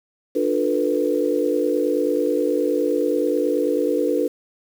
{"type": "chord", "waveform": "sine", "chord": "B half-diminished seventh", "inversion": "first", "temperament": "just", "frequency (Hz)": [296.3, 355.6, 444.5, 493.9], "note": ["D4", "F4", "A4", "B4"], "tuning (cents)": [15, 31, 18, 0], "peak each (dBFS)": [-23, -25, -23, -22], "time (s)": [0.35, 4.28], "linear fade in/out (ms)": 10, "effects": ["7-bit"]}